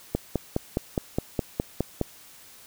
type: click train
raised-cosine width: 2 ms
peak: -10 dBFS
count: 10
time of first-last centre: 0.15-2.013 s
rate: 4.83 Hz
effects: white hiss -50 dBFS RMS until 2.66 s